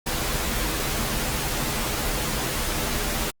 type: noise with comb filter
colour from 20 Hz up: pink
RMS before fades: -26 dBFS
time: 0.06-3.31 s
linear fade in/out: 10 ms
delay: 11 ms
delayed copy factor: -0.65
effects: Opus 48 kbps